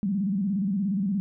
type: tone with vibrato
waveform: sine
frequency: 196 Hz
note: G3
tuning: in tune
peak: -23 dBFS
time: 0.03-1.2 s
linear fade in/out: 0 ms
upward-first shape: square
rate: 17 Hz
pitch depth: 110 cents each way
effects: none